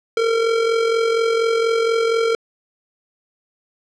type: tone with amplitude modulation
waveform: square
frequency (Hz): 456.6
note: A#4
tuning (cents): -36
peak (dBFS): -14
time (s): 0.17-2.35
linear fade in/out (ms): 2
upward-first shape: sine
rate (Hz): 44.2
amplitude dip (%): 50
effects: low-pass 5000 Hz 12 dB/octave